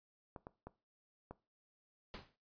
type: clicks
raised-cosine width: 1 ms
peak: -33 dBFS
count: 4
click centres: 0.362 / 0.469 / 0.67 / 1.31 s
type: noise with exponential decay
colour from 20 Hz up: pink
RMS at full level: -45 dBFS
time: 2.14-2.36 s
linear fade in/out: 0 ms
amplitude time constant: 46 ms
effects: noise-tail reverb RT60 0.3 s tail -19 dB re dry + resampled to 11025 Hz